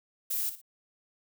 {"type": "noise with echo", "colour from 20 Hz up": "violet", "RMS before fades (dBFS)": -31, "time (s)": [0.3, 0.5], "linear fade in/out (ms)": 10, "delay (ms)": 58, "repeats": 2, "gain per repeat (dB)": -11, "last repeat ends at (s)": 0.616, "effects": []}